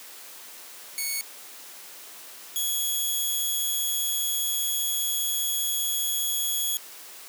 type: tone pair in turn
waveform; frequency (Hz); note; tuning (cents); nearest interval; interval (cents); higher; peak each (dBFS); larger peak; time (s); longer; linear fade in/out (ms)
5% pulse; 2217 / 3345; C#7 / G#7; 0 / +12; perfect fifth; 712; second; -17; neither; 0.98-1.21 / 2.56-6.77; second; 0
effects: white hiss -44 dBFS RMS until 7.28 s + high-pass 300 Hz 12 dB/octave